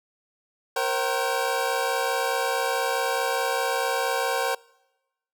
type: tone cluster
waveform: 25% pulse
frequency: 469.3 / 534 / 767 Hz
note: A#4 / C5 / G5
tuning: +12 / +35 / -38 cents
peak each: -24 dBFS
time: 0.76-4.55 s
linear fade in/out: 5 ms
effects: noise-tail reverb RT60 1.0 s tail -25 dB re dry